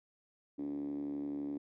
5% pulse tone with band-pass filter, 71.8 Hz, D2, 39 cents flat, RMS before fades -39 dBFS, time 0.58-1.58 s, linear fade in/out 10 ms, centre 290 Hz, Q 9.7, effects none

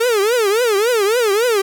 45% pulse tone with vibrato, 442.2 Hz, A4, 9 cents sharp, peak -13 dBFS, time 0-1.62 s, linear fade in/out 10 ms, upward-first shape triangle, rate 3.6 Hz, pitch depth 250 cents each way, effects none

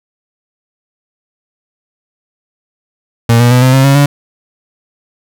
35% pulse tone with pitch steps, 116.6 / 120.64 / 124.82 / 129.15 / 133.63 / 138.26 / 143.05 Hz, A#2 / B2 / B2 / C3 / C3 / C#3 / D3, +1 / -40 / +19 / -22 / +37 / -4 / -45 cents, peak -3 dBFS, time 3.29-4.06 s, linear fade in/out 5 ms, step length 110 ms, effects none

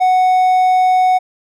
triangle tone, 740 Hz, F#5, in tune, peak -7 dBFS, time 0-1.19 s, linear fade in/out 20 ms, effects none

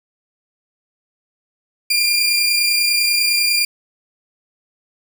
sawtooth tone pair together, 2401 / 4772 Hz, D7 / D8, +38 / +27 cents, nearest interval octave, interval 1189 cents, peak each -14 dBFS, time 1.9-3.65 s, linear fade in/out 5 ms, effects none

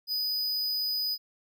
square tone, 4978 Hz, D#8, in tune, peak -28 dBFS, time 0.07-1.18 s, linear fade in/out 50 ms, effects none

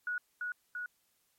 sine tone with echo, 1460 Hz, F#6, 24 cents flat, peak -32 dBFS, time 0.07-0.18 s, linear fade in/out 2 ms, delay 340 ms, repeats 2, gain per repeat -2 dB, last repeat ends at 0.86 s, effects white hiss -74 dBFS RMS until 1.38 s + MP3 64 kbps

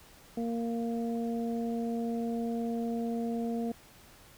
harmonic tone, 232 Hz, A#3, 8 cents flat, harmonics 1 / 2 / 3, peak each -31 / -37 / -41 dBFS, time 0.37-3.72 s, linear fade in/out 5 ms, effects pink hiss -56 dBFS RMS until 4.37 s

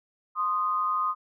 sine tone pair together, 1046.5 / 1238.5 Hz, C6 / D#6, 0 / -8 cents, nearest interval minor third, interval 292 cents, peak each -29 / -25 dBFS, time 0.35-1.15 s, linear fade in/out 50 ms, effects none

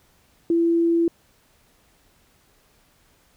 sine tone, 336 Hz, E4, 33 cents sharp, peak -16 dBFS, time 0.5-1.08 s, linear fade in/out 2 ms, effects pink hiss -60 dBFS RMS until 3.36 s

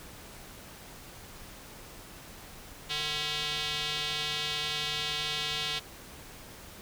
square tone with band-pass filter, 150.3 Hz, D3, 40 cents sharp, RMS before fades -33 dBFS, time 2.89-5.8 s, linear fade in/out 20 ms, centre 3500 Hz, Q 2.8, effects pink hiss -48 dBFS RMS until 6.81 s

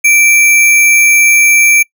sine tone with sample-and-hold, 2337 Hz, D7, 9 cents flat, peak -4 dBFS, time 0.04-1.83 s, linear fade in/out 10 ms, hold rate 8820 Hz, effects noise-tail reverb RT60 0.1 s tail -25 dB re dry

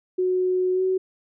sine tone with pitch glide, 367.7 to 374.8 Hz, F#4 to F#4, -11 to +22 cents, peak -19 dBFS, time 0.18-0.98 s, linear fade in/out 10 ms, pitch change +33 cents, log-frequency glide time 0.73-0.82 s, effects none

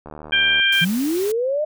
click train, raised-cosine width 1 ms, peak -22 dBFS, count 42, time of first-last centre 0.06-0.598 s, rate 76.2 Hz
harmonic tone, 792 Hz, G5, 18 cents sharp, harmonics 2 / 3 / 4, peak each -18 / -20 / -18 dBFS, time 0.32-0.85 s, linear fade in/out 10 ms
white noise, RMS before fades -33 dBFS, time 0.72-1.32 s, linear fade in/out 5 ms
sine linear sweep, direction up, 155.8 to 622 Hz, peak -18 dBFS, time 0.81-1.65 s, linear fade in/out 10 ms
effects none

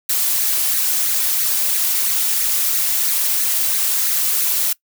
blue noise with flanger, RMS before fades -18 dBFS, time 0.09-4.73 s, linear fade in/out 5 ms, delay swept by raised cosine 0.46 to 3.46 ms, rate 3 Hz, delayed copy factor +0.55, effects noise-tail reverb RT60 0.1 s tail -22 dB re dry

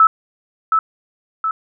sine tone with echo, 1308 Hz, E6, 14 cents flat, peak -6 dBFS, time 0-0.07 s, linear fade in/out 2 ms, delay 720 ms, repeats 2, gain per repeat -5 dB, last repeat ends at 1.51 s, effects none

